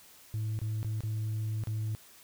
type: tone with dropouts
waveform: sine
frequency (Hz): 108.6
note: A2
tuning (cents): -22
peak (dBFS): -28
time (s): 0.34-1.95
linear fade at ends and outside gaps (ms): 0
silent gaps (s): 0.59-0.616 / 0.83-0.846 / 1.006-1.035 / 1.637-1.672
effects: tanh soft clip ceiling -29 dBFS + white hiss -56 dBFS RMS until 2.23 s